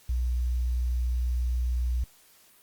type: tone with quantisation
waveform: sine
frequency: 61.1 Hz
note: B1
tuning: 18 cents flat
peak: -24 dBFS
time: 0.09-2.04 s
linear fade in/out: 5 ms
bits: 9
effects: white hiss -58 dBFS RMS until 2.62 s + Opus 48 kbps